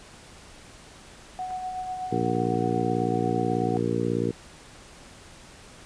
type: tone with tremolo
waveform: sine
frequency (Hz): 740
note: F#5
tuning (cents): 0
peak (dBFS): -28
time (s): 1.39-3.77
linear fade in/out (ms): 0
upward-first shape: sine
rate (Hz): 8.1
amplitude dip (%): 40
type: clicks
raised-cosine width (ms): 0.5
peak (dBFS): -33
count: 2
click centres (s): 1.503 / 1.508
type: harmonic tone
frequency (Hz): 58.27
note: A#1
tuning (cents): 0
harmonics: 2 / 3 / 4 / 5 / 6 / 7 / 8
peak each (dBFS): -31 / -31 / -31 / -31 / -31 / -31 / -31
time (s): 2.11-4.32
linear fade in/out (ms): 20
effects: pink hiss -48 dBFS RMS until 5.85 s + resampled to 22050 Hz